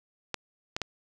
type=clicks; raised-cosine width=0.2 ms; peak=-13 dBFS; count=3; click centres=0.343 / 0.765 / 0.817 s; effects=none